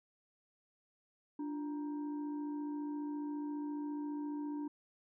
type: tone with frequency modulation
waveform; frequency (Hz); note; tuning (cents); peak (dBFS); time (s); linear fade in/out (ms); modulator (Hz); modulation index
sine; 293.7; D4; 0; -37; 1.39-4.68; 5; 642; 0.42
effects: none